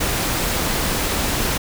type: noise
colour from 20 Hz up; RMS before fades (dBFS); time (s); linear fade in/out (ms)
pink; -21; 0-1.58; 10
effects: none